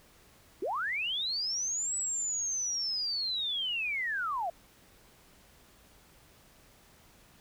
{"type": "linear two-way sweep", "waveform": "sine", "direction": "up then down", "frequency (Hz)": [311.1, 7902, 644], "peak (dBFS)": -30, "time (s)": [0.62, 4.5], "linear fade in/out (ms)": 5, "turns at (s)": 1.96, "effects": ["pink hiss -60 dBFS RMS until 7.4 s"]}